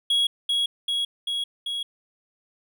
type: tone with echo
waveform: triangle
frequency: 3322 Hz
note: G#7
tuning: in tune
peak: -17 dBFS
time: 0.1-0.27 s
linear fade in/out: 5 ms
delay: 390 ms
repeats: 4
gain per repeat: -2 dB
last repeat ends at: 1.83 s
effects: none